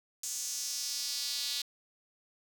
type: tone with high-pass filter sweep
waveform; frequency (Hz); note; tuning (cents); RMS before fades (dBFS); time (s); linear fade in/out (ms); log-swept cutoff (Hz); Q
square; 130.81; C3; 0; -36; 0.23-1.62; 5; 6800 to 4000; 3.1
effects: 9-bit